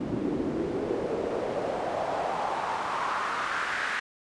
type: noise with band-pass filter sweep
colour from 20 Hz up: pink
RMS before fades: -30 dBFS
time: 0-4 s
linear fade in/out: 10 ms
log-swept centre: 260 to 1700 Hz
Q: 2.9
effects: resampled to 22050 Hz